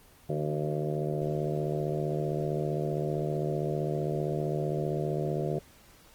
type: harmonic tone with a mistuned harmonic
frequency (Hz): 75.4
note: D2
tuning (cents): +46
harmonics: 2 / 3 / 4 / 5 / 6 / 7 / 8 / 9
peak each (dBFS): -31 / -42 / -41 / -34 / -38 / -38 / -39 / -39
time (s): 0.29-5.59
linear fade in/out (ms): 5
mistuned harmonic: 4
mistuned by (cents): +36
effects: pink hiss -57 dBFS RMS until 6.14 s + Opus 24 kbps